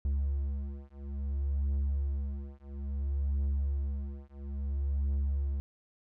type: beating tone pair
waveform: triangle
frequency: 69.3 / 69.89 Hz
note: C#2 / C#2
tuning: 0 / +15 cents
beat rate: 0.59 Hz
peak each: -31 dBFS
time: 0.05-5.6 s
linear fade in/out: 0 ms
effects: none